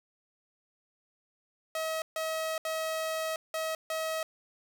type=tone bursts at uneven times; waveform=sawtooth; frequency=639 Hz; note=D#5; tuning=46 cents sharp; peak=-27 dBFS; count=5; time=1.75-2.02 / 2.16-2.58 / 2.65-3.36 / 3.54-3.75 / 3.9-4.23 s; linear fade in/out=2 ms; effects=none